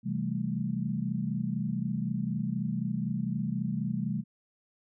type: chord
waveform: sine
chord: A minor seventh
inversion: first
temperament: equal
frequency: 130.81 / 164.81 / 196 / 220 Hz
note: C3 / E3 / G3 / A3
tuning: 0 / 0 / 0 / 0 cents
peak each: -35 / -35 / -33 / -34 dBFS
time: 0.03-4.24 s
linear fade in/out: 50 ms
effects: none